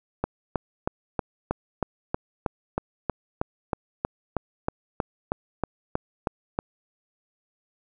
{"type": "click train", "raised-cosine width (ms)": 1, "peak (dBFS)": -10, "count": 21, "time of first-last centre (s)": [0.24, 6.589], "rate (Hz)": 3.15, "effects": []}